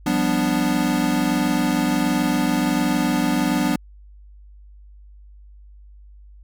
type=chord; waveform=square; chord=G dominant seventh; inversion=third; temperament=equal; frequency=174.61 / 196 / 246.9 / 293.7 Hz; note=F3 / G3 / B3 / D4; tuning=0 / 0 / 0 / 0 cents; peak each=-27 / -26 / -23 / -23 dBFS; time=0.06-3.76 s; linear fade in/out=5 ms; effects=added 50 Hz sine -42 dBFS peak until 6.43 s

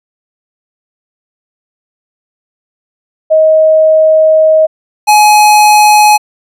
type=tone pair in turn; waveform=sine / square; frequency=630 / 842.8 Hz; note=D#5 / G#5; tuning=+21 / +25 cents; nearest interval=perfect fourth; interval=504 cents; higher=second; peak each=-3 dBFS; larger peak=neither; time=3.3-4.67 / 5.07-6.18 s; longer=first; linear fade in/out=20 ms; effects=resampled to 32000 Hz

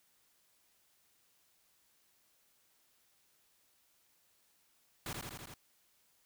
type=noise with echo; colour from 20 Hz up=pink; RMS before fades=-41 dBFS; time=5.06-5.13 s; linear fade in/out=2 ms; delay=82 ms; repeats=5; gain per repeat=-2 dB; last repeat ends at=5.54 s; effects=white hiss -72 dBFS RMS until 6.25 s

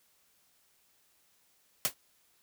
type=noise with exponential decay; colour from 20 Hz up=white; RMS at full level=-24 dBFS; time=1.85-1.94 s; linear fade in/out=0 ms; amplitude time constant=19 ms; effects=white hiss -69 dBFS RMS until 2.42 s

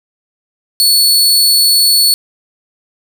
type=tone; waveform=sawtooth; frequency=4418 Hz; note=C#8; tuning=7 cents flat; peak=-4 dBFS; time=0.8-2.14 s; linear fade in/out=0 ms; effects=none

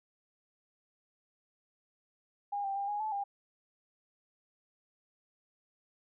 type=tone with pitch steps; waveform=sine; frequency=812 / 786 / 799 / 827 / 866 / 802 Hz; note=G#5 / G5 / G5 / G#5 / A5 / G5; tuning=-39 / +4 / +33 / -8 / -28 / +39 cents; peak=-32 dBFS; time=2.52-3.24 s; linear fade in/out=10 ms; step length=120 ms; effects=none

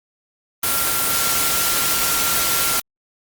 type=tone in noise; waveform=sine; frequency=1374 Hz; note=F6; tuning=29 cents flat; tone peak=-27 dBFS; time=0.63-2.8 s; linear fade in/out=5 ms; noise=white; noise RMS=-19 dBFS; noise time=0.63-2.8 s; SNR=-11 dB; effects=Opus 24 kbps

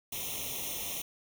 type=noise with comb filter; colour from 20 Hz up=white; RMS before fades=-37 dBFS; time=0.12-1.02 s; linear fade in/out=5 ms; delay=0.32 ms; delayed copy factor=+1; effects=none

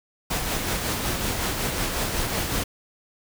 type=noise with tremolo; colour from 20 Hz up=pink; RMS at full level=-25 dBFS; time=0.3-2.64 s; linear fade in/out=10 ms; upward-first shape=sine; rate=5.4 Hz; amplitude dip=35%; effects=none

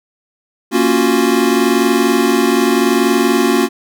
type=chord; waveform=square; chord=Gb major seventh; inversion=first; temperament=equal; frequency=233.1 / 277.2 / 349.2 / 370 Hz; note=Bb3 / Db4 / F4 / Gb4; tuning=0 / 0 / 0 / 0 cents; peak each=-17 dBFS; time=0.71-3.69 s; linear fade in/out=50 ms; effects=none

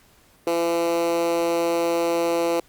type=tone with high-pass filter; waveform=10% pulse; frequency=169 Hz; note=E3; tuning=43 cents sharp; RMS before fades=-22 dBFS; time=0.47-2.6 s; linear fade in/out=2 ms; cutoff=410 Hz; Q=8.1; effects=pink hiss -56 dBFS RMS until 2.68 s + Opus 48 kbps

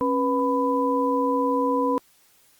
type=tone cluster; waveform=sine; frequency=272.8 / 491.4 / 997 Hz; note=C#4 / B4 / B5; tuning=-28 / -9 / +16 cents; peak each=-24 dBFS; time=0.01-1.98 s; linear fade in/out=0 ms; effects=white hiss -59 dBFS RMS until 2.59 s + Opus 24 kbps

